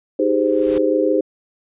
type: chord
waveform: sine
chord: Ab major seventh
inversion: second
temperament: just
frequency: 311.5 / 389.3 / 415.3 / 519.1 Hz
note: Eb4 / G4 / Ab4 / C5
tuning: +2 / -12 / 0 / -14 cents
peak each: -19 / -21 / -21 / -18 dBFS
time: 0.19-1.21 s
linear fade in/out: 5 ms
type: noise with exponential growth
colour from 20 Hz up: pink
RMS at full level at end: -31 dBFS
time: 0.27-0.78 s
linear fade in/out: 1 ms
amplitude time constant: 110 ms
effects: resampled to 8000 Hz